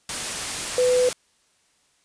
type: tone in noise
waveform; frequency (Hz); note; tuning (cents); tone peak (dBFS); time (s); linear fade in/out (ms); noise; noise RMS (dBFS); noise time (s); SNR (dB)
sine; 499.8; B4; +21; -16; 0.78-1.09; 2; white; -28; 0.09-1.13; +9
effects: white hiss -64 dBFS RMS until 2.04 s + resampled to 22050 Hz